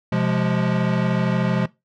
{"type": "chord", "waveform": "square", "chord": "F minor", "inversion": "second", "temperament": "equal with one note detuned", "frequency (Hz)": [128.05, 174.61, 207.7], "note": ["C3", "F3", "Ab3"], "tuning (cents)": [-37, 0, 0], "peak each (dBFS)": [-24, -22, -24], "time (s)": [0.12, 1.66], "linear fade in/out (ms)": 5, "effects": ["noise-tail reverb RT60 0.2 s tail -19 dB re dry", "low-pass 3000 Hz 12 dB/octave"]}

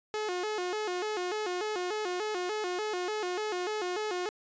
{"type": "tone with vibrato", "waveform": "sawtooth", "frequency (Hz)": 392, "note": "G4", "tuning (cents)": 0, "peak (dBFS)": -27, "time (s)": [0.14, 4.29], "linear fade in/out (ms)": 0, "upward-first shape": "square", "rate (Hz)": 3.4, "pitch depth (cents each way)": 150, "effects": ["resampled to 16000 Hz"]}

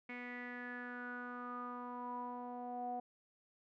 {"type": "tone with low-pass filter sweep", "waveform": "sawtooth", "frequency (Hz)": 245.4, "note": "B3", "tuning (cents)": -11, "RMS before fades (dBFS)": -45, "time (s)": [0.09, 3], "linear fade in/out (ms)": 5, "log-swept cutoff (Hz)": [2200, 710], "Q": 9.1, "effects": []}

